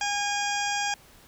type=harmonic tone with a mistuned harmonic; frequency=815 Hz; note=G#5; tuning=33 cents flat; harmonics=1 / 2 / 3 / 4 / 6 / 7 / 8 / 9; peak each=-29 / -32 / -34 / -35 / -37 / -37 / -38 / -39 dBFS; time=0.01-0.94 s; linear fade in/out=2 ms; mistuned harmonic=9; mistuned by=+25 cents; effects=pink hiss -54 dBFS RMS until 1.27 s